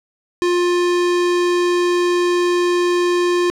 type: tone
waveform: square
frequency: 352.9 Hz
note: F4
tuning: 18 cents sharp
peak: -15 dBFS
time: 0.42-3.5 s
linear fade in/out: 0 ms
effects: low-pass 7000 Hz 12 dB/octave + 7-bit